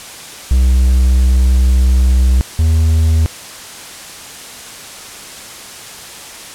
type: tone pair in turn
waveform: triangle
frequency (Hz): 63.6 / 80.13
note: C2 / E2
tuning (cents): -48 / -49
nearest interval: major third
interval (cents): 399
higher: second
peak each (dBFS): -5 / -6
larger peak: first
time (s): 0.51-2.41 / 2.59-3.26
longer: first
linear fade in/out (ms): 0
effects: white hiss -31 dBFS RMS until 6.54 s + low-pass 10000 Hz 12 dB/octave

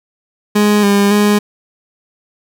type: tone with pitch steps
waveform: 30% pulse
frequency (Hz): 208.2 / 201.5 / 207.1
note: G#3 / G3 / G#3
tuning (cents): +5 / +48 / -5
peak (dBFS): -6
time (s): 0.55-1.39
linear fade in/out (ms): 10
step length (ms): 280
effects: none

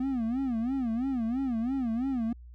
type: tone with vibrato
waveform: triangle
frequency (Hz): 246.9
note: B3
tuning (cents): 0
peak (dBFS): -25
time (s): 0-2.33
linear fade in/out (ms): 5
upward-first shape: sine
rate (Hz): 3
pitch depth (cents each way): 180
effects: added 60 Hz sine -45 dBFS peak until 2.54 s

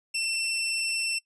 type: tone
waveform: 20% pulse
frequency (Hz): 2691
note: E7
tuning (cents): +35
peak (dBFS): -22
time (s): 0.14-1.19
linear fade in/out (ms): 10
effects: noise-tail reverb RT60 0.1 s tail -21 dB re dry + resampled to 24000 Hz

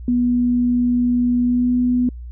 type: tone with pitch glide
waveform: sine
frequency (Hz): 244.3 to 247.3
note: B3 to B3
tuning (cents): -19 to +3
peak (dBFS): -14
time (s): 0.08-2.09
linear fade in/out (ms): 2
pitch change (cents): +22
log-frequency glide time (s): 1.44-1.72
effects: added 60 Hz sine -30 dBFS peak until 2.31 s

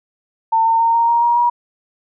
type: tone with pitch steps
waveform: sine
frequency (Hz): 900 / 909.4 / 918.9 / 928.5 / 938.2 / 948 / 957.9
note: A5 / A#5 / A#5 / A#5 / A#5 / A#5 / A#5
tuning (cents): +39 / -43 / -25 / -7 / +11 / +29 / +47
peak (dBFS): -11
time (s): 0.52-1.5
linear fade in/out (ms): 10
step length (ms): 140
effects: none

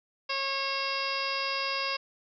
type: harmonic tone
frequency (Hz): 545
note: C#5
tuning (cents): -29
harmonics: 1 / 2 / 3 / 4 / 5 / 6 / 7 / 8 / 9 / 10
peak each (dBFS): -38 / -34 / -40 / -38 / -35 / -42 / -42 / -45 / -35 / -45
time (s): 0.29-1.97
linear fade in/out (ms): 10
effects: none

